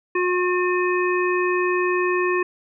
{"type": "harmonic tone", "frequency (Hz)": 360, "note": "F#4", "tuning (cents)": -47, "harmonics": [1, 3, 5, 7], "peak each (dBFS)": [-20, -25, -27, -28], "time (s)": [0.15, 2.43], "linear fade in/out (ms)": 5, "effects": []}